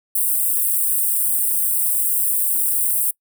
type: high-pass noise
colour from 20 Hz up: white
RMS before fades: -19 dBFS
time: 0.15-3.11 s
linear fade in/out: 5 ms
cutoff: 8200 Hz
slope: 96 dB/octave
effects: noise-tail reverb RT60 0.1 s tail -25 dB re dry